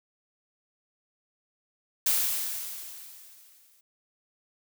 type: noise with exponential decay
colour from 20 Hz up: blue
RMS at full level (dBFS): -23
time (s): 2.06-3.81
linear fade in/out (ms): 5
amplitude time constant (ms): 380
effects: none